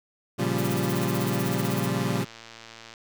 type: chord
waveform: 25% pulse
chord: G half-diminished seventh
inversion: first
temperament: equal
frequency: 116.54 / 138.59 / 174.61 / 196 Hz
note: Bb2 / Db3 / F3 / G3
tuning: 0 / 0 / 0 / 0 cents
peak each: -26 dBFS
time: 0.38-2.25 s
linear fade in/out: 20 ms
type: noise with tremolo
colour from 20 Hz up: blue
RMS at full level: -35 dBFS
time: 0.58-1.87 s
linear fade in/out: 5 ms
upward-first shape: sine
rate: 16 Hz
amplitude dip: 100%
type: click train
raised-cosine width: 0.2 ms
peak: -26 dBFS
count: 108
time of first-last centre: 2-2.939 s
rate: 114 Hz
effects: none